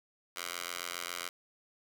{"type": "tone with high-pass filter", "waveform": "10% pulse", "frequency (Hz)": 87.31, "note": "F2", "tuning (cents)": 0, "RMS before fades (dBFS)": -40, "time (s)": [0.36, 1.29], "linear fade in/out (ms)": 5, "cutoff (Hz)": 1400, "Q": 0.61, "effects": []}